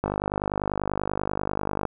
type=click train; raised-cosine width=1 ms; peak=-11 dBFS; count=92; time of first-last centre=0.04-1.853 s; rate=50.2 Hz; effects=none